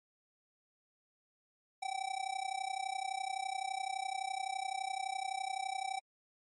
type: tone with amplitude modulation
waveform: square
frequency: 770 Hz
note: G5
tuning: 31 cents flat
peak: -33 dBFS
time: 1.82-6 s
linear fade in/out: 10 ms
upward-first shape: sine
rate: 31.8 Hz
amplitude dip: 90%
effects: MP3 48 kbps